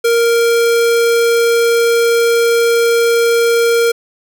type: tone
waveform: square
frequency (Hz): 466.2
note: A#4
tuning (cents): 0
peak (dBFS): -10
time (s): 0.04-3.92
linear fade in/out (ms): 10
effects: none